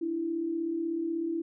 sine tone pair together, 296.4 / 332.7 Hz, D4 / E4, +16 / +16 cents, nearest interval major second, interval 200 cents, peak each -37 / -29 dBFS, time 0.01-1.42 s, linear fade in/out 10 ms, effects none

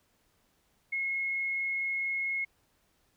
sine tone with frequency modulation, 2167 Hz, C#7, 40 cents flat, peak -29 dBFS, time 0.92-2.45 s, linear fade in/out 10 ms, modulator 24.4 Hz, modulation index 0.33, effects pink hiss -71 dBFS RMS until 3.16 s

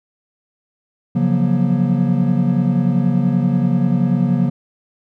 triangle chord, Gb major seventh, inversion second, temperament equal with one note detuned, 138.59 / 174.61 / 185 / 237.3 Hz, Db3 / F3 / Gb3 / Bb3, 0 / 0 / 0 / +31 cents, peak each -17 dBFS, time 1.15-4.5 s, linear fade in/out 10 ms, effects none

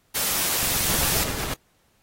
white noise, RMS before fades -24 dBFS, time 0.14-1.25 s, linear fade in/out 20 ms
click train, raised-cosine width 5 ms, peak -23 dBFS, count 18, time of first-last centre 0.63-1.392 s, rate 22.3 Hz
pink noise with tremolo, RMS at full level -28 dBFS, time 0.89-1.54 s, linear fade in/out 5 ms, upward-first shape sine, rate 8.1 Hz, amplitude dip 35%
effects pink hiss -65 dBFS RMS until 2.02 s + AAC 48 kbps

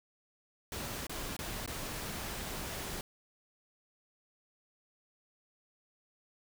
pink noise with dropouts, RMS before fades -40 dBFS, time 0.72-3.01 s, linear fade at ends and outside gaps 1 ms, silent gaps 1.068-1.095 / 1.366-1.39 / 1.661-1.676 s, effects none

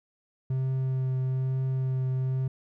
triangle tone with vibrato, 130.81 Hz, C3, in tune, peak -23 dBFS, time 0.5-2.48 s, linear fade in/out 5 ms, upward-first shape triangle, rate 1.1 Hz, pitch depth 14 cents each way, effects none

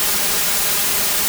white noise with comb filter, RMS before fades -18 dBFS, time 0-1.28 s, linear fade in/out 0 ms, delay 4.9 ms, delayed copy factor +0.55, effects none

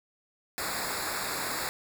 pink noise with comb filter, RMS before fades -33 dBFS, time 0.58-1.69 s, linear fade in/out 0 ms, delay 0.33 ms, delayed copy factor -0.9, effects none

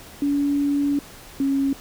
sine tone pair in turn, 285 / 274.4 Hz, C#4 / C#4, +48 / -17 cents, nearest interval minor second, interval 65 cents, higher first, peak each -18 dBFS, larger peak neither, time 0.22-0.99 / 1.4-1.73 s, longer first, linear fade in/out 2 ms, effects pink hiss -43 dBFS RMS until 1.8 s

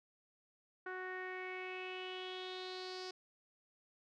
sawtooth tone with low-pass filter sweep, 370 Hz, F#4, in tune, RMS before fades -45 dBFS, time 0.86-3.11 s, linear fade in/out 5 ms, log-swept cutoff 1600 to 5000 Hz, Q 5.4, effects none

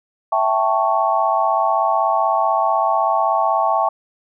sine chord, A dominant seventh, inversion second, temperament equal, 659.3 / 784 / 880 / 1108.7 Hz, E5 / G5 / A5 / C#6, 0 / 0 / 0 / 0 cents, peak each -20 dBFS, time 0.32-3.89 s, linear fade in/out 5 ms, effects none

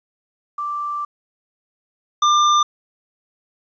sine / square tone pair in turn, 1174.7 / 1194.5 Hz, D6 / D6, 0 / +29 cents, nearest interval unison, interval 29 cents, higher second, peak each -22 / -13 dBFS, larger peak second, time 0.58-1.05 / 2.22-2.63 s, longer first, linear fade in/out 5 ms, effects resampled to 16000 Hz + 9-bit

